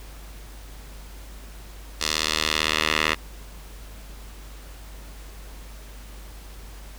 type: tone with band-pass filter sweep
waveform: 10% pulse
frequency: 77.78 Hz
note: D#2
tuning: in tune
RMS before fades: -24 dBFS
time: 2-3.15 s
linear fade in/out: 20 ms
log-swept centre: 4900 to 2400 Hz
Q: 1.3
effects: added 50 Hz sine -39 dBFS peak until 6.98 s + pink hiss -47 dBFS RMS until 6.98 s